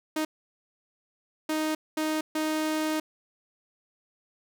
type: tone bursts at uneven times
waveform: sawtooth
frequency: 311.1 Hz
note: D#4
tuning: in tune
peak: -22 dBFS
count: 4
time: 0.16-0.25 / 1.49-1.75 / 1.97-2.21 / 2.35-3 s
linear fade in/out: 5 ms
effects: none